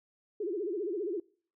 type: tone with vibrato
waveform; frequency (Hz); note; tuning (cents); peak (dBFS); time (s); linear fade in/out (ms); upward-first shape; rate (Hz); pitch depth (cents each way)
sine; 379.9; F#4; +46; -31; 0.4-1.2; 5; sine; 15; 230
effects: noise-tail reverb RT60 0.5 s tail -23 dB re dry